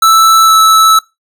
square tone with pitch glide, 1318.5 to 1308.6 Hz, E6 to E6, 0 to -13 cents, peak -4 dBFS, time 0.02-0.99 s, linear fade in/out 5 ms, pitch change -13 cents, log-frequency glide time 0.45-0.52 s, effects noise-tail reverb RT60 0.2 s tail -20 dB re dry

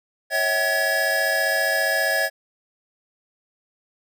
square tone cluster, 551 / 646 / 764 / 1688 Hz, C#5 / E5 / G5 / G#6, -11 / -35 / -45 / +28 cents, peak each -29 / -26 / -31 / -22 dBFS, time 0.3-2.3 s, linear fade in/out 50 ms, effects none

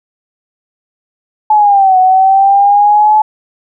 sine linear two-way sweep, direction down then up, 862 to 740 to 862 Hz, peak -4 dBFS, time 1.5-3.22 s, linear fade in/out 5 ms, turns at 1.98 s, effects none

